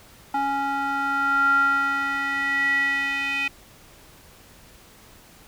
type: tone with band-pass filter sweep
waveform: square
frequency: 277.2 Hz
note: C#4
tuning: in tune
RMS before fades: -23 dBFS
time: 0.34-3.48 s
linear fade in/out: 5 ms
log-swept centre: 990 to 2400 Hz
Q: 8.4
effects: pink hiss -50 dBFS RMS until 5.47 s